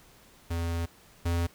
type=tone pair in turn; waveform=square; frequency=84.3 / 85.28 Hz; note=E2 / F2; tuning=+39 / -41 cents; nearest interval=unison; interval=20 cents; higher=second; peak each=-29 / -26 dBFS; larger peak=second; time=0.5-0.86 / 1.25-1.47 s; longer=first; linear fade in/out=10 ms; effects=pink hiss -57 dBFS RMS until 1.54 s